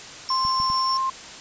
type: tone with tremolo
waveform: sine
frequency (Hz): 5430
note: F8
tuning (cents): -50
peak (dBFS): -24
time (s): 0.29-0.97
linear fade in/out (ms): 0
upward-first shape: sine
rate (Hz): 6.7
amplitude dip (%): 25
type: tone with pitch glide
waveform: sine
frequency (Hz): 1047 to 1057.3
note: C6 to C6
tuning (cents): +1 to +18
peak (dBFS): -21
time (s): 0.3-1.1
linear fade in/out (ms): 5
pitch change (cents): +17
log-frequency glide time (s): 0.8-0.98
type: clicks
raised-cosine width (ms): 5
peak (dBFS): -24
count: 3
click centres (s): 0.451 / 0.601 / 0.701
effects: white hiss -39 dBFS RMS until 1.4 s + resampled to 16000 Hz